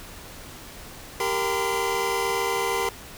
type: tone cluster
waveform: 25% pulse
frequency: 392 / 465.1 / 1019 Hz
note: G4 / A#4 / C6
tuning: 0 / -4 / -46 cents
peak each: -24 dBFS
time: 1.2-2.89 s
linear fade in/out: 2 ms
effects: pink hiss -42 dBFS RMS until 3.17 s